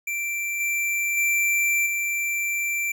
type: tone with level steps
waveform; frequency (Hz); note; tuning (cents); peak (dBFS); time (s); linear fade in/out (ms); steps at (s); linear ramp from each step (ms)
square; 2349; D7; 0; -26 / -23 / -20 / -24; 0.07-2.92; 5; 0.6 / 1.17 / 1.86; 5
effects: none